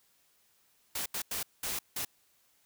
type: noise bursts at uneven times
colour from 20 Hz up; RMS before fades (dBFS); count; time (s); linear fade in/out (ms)
white; -35; 5; 0.95-1.06 / 1.14-1.22 / 1.31-1.43 / 1.63-1.79 / 1.96-2.05; 5
effects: white hiss -69 dBFS RMS until 2.65 s